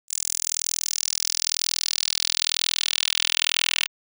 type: tone with high-pass filter sweep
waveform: 10% pulse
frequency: 41.03 Hz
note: E1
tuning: 7 cents flat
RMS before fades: -25 dBFS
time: 0.08-3.88 s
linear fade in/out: 50 ms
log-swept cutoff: 7300 to 2800 Hz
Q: 2.5
effects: none